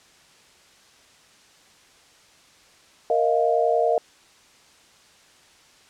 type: chord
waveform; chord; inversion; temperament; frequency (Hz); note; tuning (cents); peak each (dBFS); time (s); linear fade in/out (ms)
sine; Bb suspended fourth; none; equal with one note detuned; 466.2 / 628 / 698.5; Bb4 / Eb5 / F5; 0 / +16 / 0; -22; 3.1-3.98; 2
effects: white hiss -54 dBFS RMS until 5.89 s + low-pass 7000 Hz 12 dB/octave